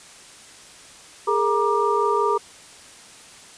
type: tone cluster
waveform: sine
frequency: 410.8 / 456.1 / 946 / 1189 Hz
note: G#4 / A#4 / A#5 / D6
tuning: -19 / -38 / +25 / +21 cents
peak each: -22 / -25 / -23 / -23 dBFS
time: 1.27-2.38 s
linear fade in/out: 10 ms
effects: white hiss -45 dBFS RMS until 3.57 s + resampled to 22050 Hz